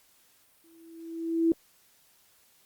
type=tone with exponential growth; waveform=sine; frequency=330 Hz; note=E4; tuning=2 cents sharp; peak=-18 dBFS; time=0.64-1.52 s; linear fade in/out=2 ms; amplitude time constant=190 ms; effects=white hiss -63 dBFS RMS until 2.65 s + Opus 48 kbps